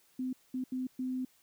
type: tone bursts at uneven times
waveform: sine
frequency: 256.3 Hz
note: C4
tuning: 36 cents flat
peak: -32 dBFS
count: 4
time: 0.19-0.33 / 0.54-0.64 / 0.72-0.87 / 0.99-1.25 s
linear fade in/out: 5 ms
effects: white hiss -67 dBFS RMS until 1.42 s